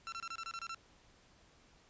sawtooth tone bursts, 1350 Hz, E6, 41 cents sharp, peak -37 dBFS, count 9, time 0.07-0.746 s, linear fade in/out 0 ms, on 52 ms, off 26 ms, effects pink hiss -65 dBFS RMS until 1.89 s + resampled to 16000 Hz

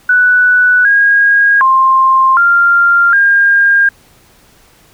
sine tone with pitch steps, 1484 / 1635 / 1056 / 1392 / 1611 Hz, F#6 / G#6 / C6 / F6 / G6, +5 / -28 / +16 / -6 / +47 cents, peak -5 dBFS, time 0.09-3.89 s, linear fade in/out 5 ms, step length 760 ms, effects pink hiss -46 dBFS RMS until 4.93 s

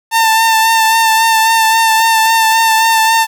sawtooth tone with vibrato, 896 Hz, A5, 31 cents sharp, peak -4 dBFS, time 0.11-3.27 s, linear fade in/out 50 ms, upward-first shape sine, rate 3.7 Hz, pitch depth 23 cents each way, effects 7-bit

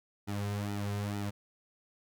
sawtooth tone with flanger, 102.1 Hz, G#2, 29 cents flat, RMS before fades -35 dBFS, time 0.27-1.31 s, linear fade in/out 20 ms, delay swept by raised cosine 1.8 to 3.6 ms, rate 2.2 Hz, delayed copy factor -0.85, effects none

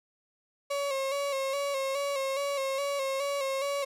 35% pulse tone with vibrato, 551 Hz, C#5, 11 cents flat, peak -27 dBFS, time 0.7-3.85 s, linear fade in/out 10 ms, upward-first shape square, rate 2.4 Hz, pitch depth 41 cents each way, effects low-pass 12000 Hz 12 dB/octave

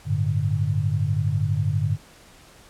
sine chord, G suspended second, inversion none, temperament just, 98 / 110.25 / 147 Hz, G2 / A2 / D3, 0 / +4 / +2 cents, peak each -24 / -25 / -24 dBFS, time 0.05-1.98 s, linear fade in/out 50 ms, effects pink hiss -50 dBFS RMS until 2.69 s + low-pass 11000 Hz 12 dB/octave

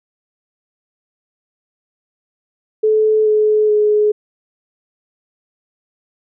sine tone with pitch steps, 432.8 / 427.1 / 421.5 Hz, A4 / G#4 / G#4, -29 / +48 / +26 cents, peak -10 dBFS, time 2.83-4.12 s, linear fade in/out 10 ms, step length 430 ms, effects none

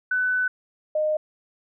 sine tone pair in turn, 1500 / 614.5 Hz, F#6 / D#5, +23 / -22 cents, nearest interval octave + minor third, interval 1545 cents, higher first, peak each -20 dBFS, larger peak neither, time 0.11-0.48 / 0.95-1.17 s, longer first, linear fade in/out 5 ms, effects none

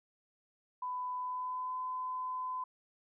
sine tone with pitch glide, 1000 to 1015.7 Hz, B5 to B5, +21 to +48 cents, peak -35 dBFS, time 0.82-2.64 s, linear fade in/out 5 ms, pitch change +27 cents, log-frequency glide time 1.17-1.77 s, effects none

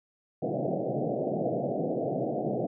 white band-pass noise, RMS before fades -30 dBFS, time 0.42-2.67 s, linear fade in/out 10 ms, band 120 to 730 Hz, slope 96 dB/octave, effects none

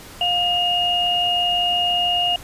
sine tone pair together, 708 / 2849 Hz, F5 / F7, +23 / +34 cents, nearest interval 2 octaves, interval 2411 cents, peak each -22 / -18 dBFS, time 0.21-2.36 s, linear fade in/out 2 ms, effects pink hiss -40 dBFS RMS until 2.43 s + resampled to 32000 Hz

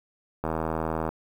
click train, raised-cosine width 1 ms, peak -14 dBFS, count 53, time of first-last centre 0.44-1.09 s, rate 80 Hz, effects 8-bit

